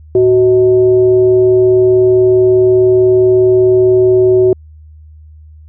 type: tone with frequency modulation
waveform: sine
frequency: 373.3 Hz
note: F#4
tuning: 15 cents sharp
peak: -5 dBFS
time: 0.15-4.53 s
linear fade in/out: 2 ms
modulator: 261 Hz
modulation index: 0.37
effects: added 77 Hz sine -34 dBFS peak until 5.68 s